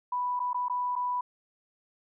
sine tone with dropouts, 987.8 Hz, B5, in tune, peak -27 dBFS, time 0.12-1.21 s, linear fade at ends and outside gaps 5 ms, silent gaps 0.394-0.4 / 0.532-0.544 / 0.684-0.697 / 0.955-0.961 s, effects none

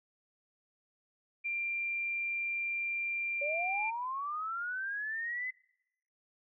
sine tone, 2376 Hz, D7, 20 cents sharp, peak -32 dBFS, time 1.44-3.91 s, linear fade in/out 20 ms
sine linear sweep, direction up, 554 to 2043 Hz, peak -34 dBFS, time 3.41-5.51 s, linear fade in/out 10 ms
effects noise-tail reverb RT60 0.9 s tail -26 dB re dry

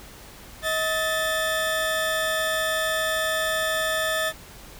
30% pulse tone pair together, 636.4 / 1760 Hz, D#5 / A6, +39 / 0 cents, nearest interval octave + tritone, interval 1761 cents, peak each -23 dBFS, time 0.62-4.33 s, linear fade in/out 50 ms, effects added 50 Hz sine -50 dBFS peak until 4.79 s + pink hiss -45 dBFS RMS until 4.79 s

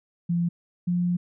sine tone pair in turn, 171.8 / 176.43 Hz, F3 / F3, -28 / +18 cents, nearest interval unison, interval 46 cents, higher second, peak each -21 dBFS, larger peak neither, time 0.29-0.49 / 0.87-1.17 s, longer second, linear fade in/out 10 ms, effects none

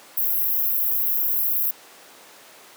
pink high-pass noise, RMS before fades -22 dBFS, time 0.17-1.71 s, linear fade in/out 5 ms, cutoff 12000 Hz, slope 96 dB/octave, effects pink hiss -46 dBFS RMS until 2.76 s + high-pass 400 Hz 12 dB/octave

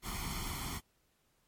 pink noise with comb filter, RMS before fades -39 dBFS, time 0.02-0.81 s, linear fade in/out 50 ms, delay 0.92 ms, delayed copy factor +0.75, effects pink hiss -74 dBFS RMS until 1.47 s + MP3 64 kbps

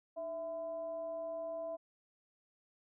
sine tone with frequency modulation, 659.3 Hz, E5, in tune, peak -38 dBFS, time 0.16-1.77 s, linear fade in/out 20 ms, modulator 355 Hz, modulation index 0.33, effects none

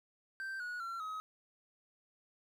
triangle tone with pitch steps, 1563 / 1458.3 / 1360.7 / 1269.6 Hz, G6 / F#6 / F6 / D#6, -6 / -26 / -45 / +35 cents, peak -37 dBFS, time 0.4-1.2 s, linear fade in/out 0 ms, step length 200 ms, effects 12-bit

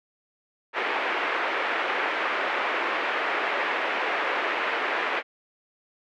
white band-pass noise, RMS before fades -27 dBFS, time 0.73-5.23 s, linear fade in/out 50 ms, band 350 to 2300 Hz, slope 24 dB/octave, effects none

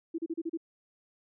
sine tone bursts, 329.6 Hz, E4, in tune, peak -30 dBFS, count 6, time 0.14-0.574 s, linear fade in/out 10 ms, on 44 ms, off 34 ms, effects none

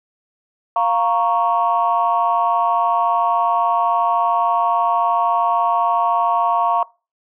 sine chord, Bb minor, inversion second, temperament equal, 698.5 / 932.3 / 1108.7 Hz, F5 / Bb5 / Db6, 0 / 0 / 0 cents, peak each -18 dBFS, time 0.76-6.83 s, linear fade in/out 2 ms, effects noise-tail reverb RT60 0.3 s tail -22 dB re dry + tanh soft clip ceiling -6 dBFS

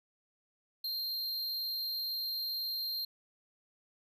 square tone with amplitude modulation, 4186 Hz, C8, in tune, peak -33 dBFS, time 0.84-3.05 s, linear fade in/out 5 ms, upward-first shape sine, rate 279 Hz, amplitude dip 35%, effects none

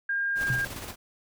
sine tone, 1610 Hz, G6, 46 cents sharp, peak -25 dBFS, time 0.09-0.65 s, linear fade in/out 5 ms
pink noise with tremolo, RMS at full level -37 dBFS, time 0.35-0.96 s, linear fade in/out 50 ms, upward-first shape square, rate 17 Hz, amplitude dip 40%
sine tone with exponential decay, 125.7 Hz, B2, 31 cents sharp, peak -23 dBFS, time 0.5-0.78 s, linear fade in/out 2 ms, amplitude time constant 60 ms
effects none

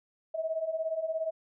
sine beating tone pair, 630 / 647 Hz, D#5 / E5, +21 / -32 cents, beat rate 17 Hz, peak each -35 / -31 dBFS, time 0.34-1.31 s, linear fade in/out 10 ms, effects none

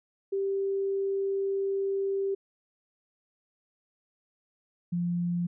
sine tone pair in turn, 392 / 174.12 Hz, G4 / F3, 0 / -5 cents, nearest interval octave + major second, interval 1405 cents, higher first, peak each -26 dBFS, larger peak neither, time 0.32-2.35 / 4.92-5.47 s, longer first, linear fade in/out 10 ms, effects none

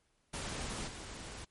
pink noise with level steps, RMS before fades -40 / -46 dBFS, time 0.33-1.45 s, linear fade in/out 10 ms, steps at 0.87 s, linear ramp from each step 10 ms, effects pink hiss -75 dBFS RMS until 1.5 s + MP3 48 kbps

